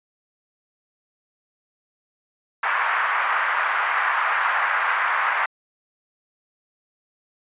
pink band-pass noise, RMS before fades -22 dBFS, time 2.63-5.46 s, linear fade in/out 5 ms, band 1000 to 1900 Hz, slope 24 dB/octave, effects resampled to 8000 Hz

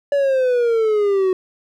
triangle exponential sweep, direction down, 574 to 368.7 Hz, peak -12 dBFS, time 0.12-1.33 s, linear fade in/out 2 ms, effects none

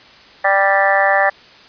harmonic tone, 196 Hz, G3, in tune, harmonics 3 / 4 / 5 / 6 / 7 / 8 / 9 / 10, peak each -17 / -16 / -27 / -22 / -27 / -28 / -16 / -21 dBFS, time 0.44-1.3 s, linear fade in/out 10 ms, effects white hiss -43 dBFS RMS until 1.68 s + resampled to 11025 Hz

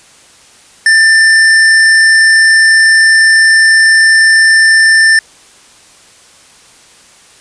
sine tone with hard clipping, 1783 Hz, A6, 22 cents sharp, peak -5 dBFS, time 0.86-5.19 s, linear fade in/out 2 ms, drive 16 dB, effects white hiss -41 dBFS RMS until 7.4 s + resampled to 22050 Hz

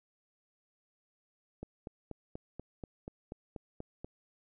click train, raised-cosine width 2 ms, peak -28 dBFS, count 11, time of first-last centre 1.63-4.045 s, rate 4.14 Hz, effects none

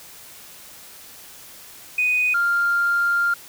sine tone pair in turn, 2489 / 1396.9 Hz, D#7 / F6, 0 / 0 cents, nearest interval minor seventh, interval 1000 cents, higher first, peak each -16 dBFS, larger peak neither, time 1.98-2.34 / 2.34-3.34 s, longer second, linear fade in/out 5 ms, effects tanh soft clip ceiling -12 dBFS + white hiss -43 dBFS RMS until 3.48 s

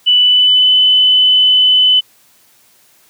sine tone with pitch glide, 2974 to 3014 Hz, F#7 to F#7, +8 to +31 cents, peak -6 dBFS, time 0.06-2.01 s, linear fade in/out 20 ms, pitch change +23 cents, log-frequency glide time 0.17-0.7 s, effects white hiss -50 dBFS RMS until 3.09 s + high-pass 80 Hz 12 dB/octave

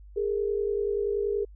sine tone pair together, 408 / 458.5 Hz, G#4 / A#4, -31 / -29 cents, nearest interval major second, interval 202 cents, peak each -26 / -30 dBFS, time 0.16-1.45 s, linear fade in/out 10 ms, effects added 50 Hz sine -45 dBFS peak until 1.55 s

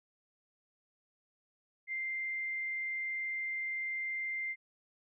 sine tone, 2093 Hz, C7, in tune, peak -34 dBFS, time 1.87-4.56 s, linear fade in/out 50 ms, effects none

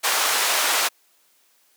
pink band-pass noise, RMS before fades -21 dBFS, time 0.03-0.89 s, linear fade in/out 20 ms, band 790 to 15000 Hz, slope 12 dB/octave, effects white hiss -61 dBFS RMS until 1.76 s + high-pass 300 Hz 12 dB/octave

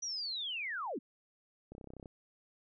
sine linear sweep, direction down, 5920 to 191.4 Hz, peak -36 dBFS, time 0.02-0.99 s, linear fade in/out 10 ms
clicks, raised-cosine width 2 ms, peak -35 dBFS, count 12, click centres 1.72 / 1.751 / 1.781 / 1.812 / 1.843 / 1.873 / 1.904 / 1.936 / 1.967 / 1.998 / 2.028 / 2.058 s
effects none

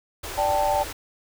pink band-stop noise, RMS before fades -34 dBFS, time 0.23-0.93 s, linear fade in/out 10 ms, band 110 to 290 Hz, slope 48 dB/octave
sine chord, D suspended fourth, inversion none, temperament just, 587.3 / 783.1 / 881 Hz, D5 / G5 / A5, 0 / -2 / +2 cents, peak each -24 dBFS, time 0.37-0.84 s, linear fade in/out 20 ms
effects none

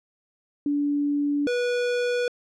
sine / square tone pair in turn, 288.8 / 488 Hz, D4 / B4, -29 / -21 cents, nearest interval major sixth, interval 908 cents, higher second, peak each -21 / -23 dBFS, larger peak first, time 0.66-1.47 / 1.47-2.28 s, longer neither, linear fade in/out 2 ms, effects low-pass 5000 Hz 12 dB/octave

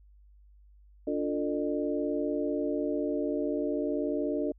sine tone cluster, 289.7 / 350 / 446 / 604 Hz, D4 / F4 / A4 / D5, -24 / +4 / +23 / +48 cents, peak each -31 / -34 / -34 / -34 dBFS, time 1.07-4.52 s, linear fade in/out 5 ms, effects added 50 Hz sine -54 dBFS peak until 4.58 s

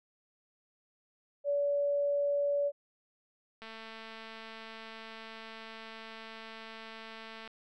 sine tone, 572 Hz, D5, 46 cents flat, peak -27 dBFS, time 1.44-2.72 s, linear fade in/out 50 ms
click train, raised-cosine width 0.3 ms, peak -31 dBFS, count 861, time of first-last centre 3.62-7.477 s, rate 223 Hz
effects none

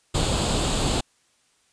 pink noise with comb filter, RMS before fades -23 dBFS, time 0.14-1.01 s, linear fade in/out 10 ms, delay 0.26 ms, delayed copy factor +0.6, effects white hiss -64 dBFS RMS until 1.72 s + resampled to 22050 Hz

